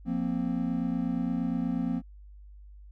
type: chord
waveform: triangle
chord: F suspended fourth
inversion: none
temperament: equal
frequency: 174.61 / 233.1 / 261.6 Hz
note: F3 / Bb3 / C4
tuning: 0 / 0 / 0 cents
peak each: -30 / -29 / -29 dBFS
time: 0.05-2.02 s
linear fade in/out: 50 ms
effects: added 50 Hz sine -46 dBFS peak until 2.91 s